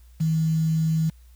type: tone with quantisation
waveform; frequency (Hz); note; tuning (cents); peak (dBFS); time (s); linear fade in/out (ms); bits
sine; 159.8; D#3; +47; -19; 0.2-1.1; 10; 7
effects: added 60 Hz sine -47 dBFS peak until 1.35 s + white hiss -63 dBFS RMS until 1.35 s